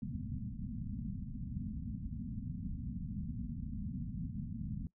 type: low-pass noise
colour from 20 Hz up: white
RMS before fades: -41 dBFS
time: 0.02-4.87 s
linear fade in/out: 2 ms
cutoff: 250 Hz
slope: 96 dB/octave
effects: noise-tail reverb RT60 0.1 s tail -20 dB re dry